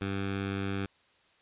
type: tone with notch filter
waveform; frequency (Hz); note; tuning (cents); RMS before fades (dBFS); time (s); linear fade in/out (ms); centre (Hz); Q
10% pulse; 98; G2; 0; -33; 0.01-0.86; 5; 590; 1.4
effects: white hiss -65 dBFS RMS until 1.41 s + resampled to 8000 Hz